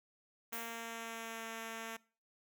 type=tone with pitch glide; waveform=5% pulse; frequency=230.3 to 225.8 Hz; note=A#3 to A3; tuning=-21 to +45 cents; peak=-31 dBFS; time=0.52-1.97 s; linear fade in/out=10 ms; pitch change=-34 cents; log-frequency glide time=0.69-1.48 s
type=noise with exponential decay; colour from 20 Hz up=violet; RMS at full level=-42 dBFS; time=0.53-1.04 s; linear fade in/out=0 ms; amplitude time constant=110 ms
effects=noise-tail reverb RT60 0.4 s tail -22 dB re dry